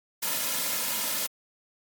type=noise with comb filter; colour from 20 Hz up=white; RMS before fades=-29 dBFS; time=0.22-1.27 s; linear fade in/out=10 ms; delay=2.6 ms; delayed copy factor=-0.65; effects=high-pass 200 Hz 12 dB/octave + Opus 48 kbps